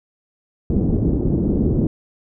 white low-pass noise, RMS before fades -18 dBFS, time 0.7-1.87 s, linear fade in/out 2 ms, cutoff 330 Hz, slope 24 dB/octave, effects none

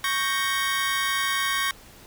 25% pulse chord, G diminished, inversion second, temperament equal, 1108.7 / 1568 / 1864.7 Hz, Db6 / G6 / Bb6, 0 / 0 / 0 cents, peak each -23 / -25 / -24 dBFS, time 0.04-1.71 s, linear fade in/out 2 ms, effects pink hiss -49 dBFS RMS until 2.06 s

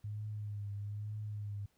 sine tone with vibrato, 103.83 Hz, G#2, in tune, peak -38 dBFS, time 0.04-1.66 s, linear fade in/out 5 ms, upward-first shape triangle, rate 1.1 Hz, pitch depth 49 cents each way, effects pink hiss -75 dBFS RMS until 1.77 s

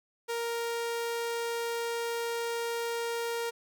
sawtooth tone, 466.7 Hz, A#4, 2 cents sharp, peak -27 dBFS, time 0.28-3.51 s, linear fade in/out 20 ms, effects none

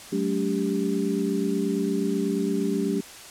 sine tone cluster, 187.5 / 215.9 / 285.7 / 392.5 Hz, F#3 / A3 / D4 / G4, +23 / -33 / -48 / +2 cents, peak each -28 dBFS, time 0.12-3.01 s, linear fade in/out 10 ms, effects white hiss -43 dBFS RMS until 3.3 s + low-pass 10000 Hz 12 dB/octave

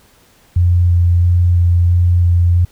sine tone with vibrato, 87.5 Hz, F2, 4 cents sharp, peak -8 dBFS, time 0.56-2.65 s, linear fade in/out 5 ms, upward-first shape square, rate 1.5 Hz, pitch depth 9 cents each way, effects pink hiss -50 dBFS RMS until 2.71 s

